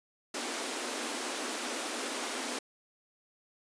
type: high-pass noise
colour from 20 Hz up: pink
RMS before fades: -36 dBFS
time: 0.34-2.59 s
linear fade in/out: 5 ms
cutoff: 230 Hz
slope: 96 dB/octave
effects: resampled to 22050 Hz